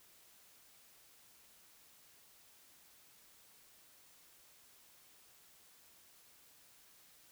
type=silence; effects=white hiss -64 dBFS RMS until 7.31 s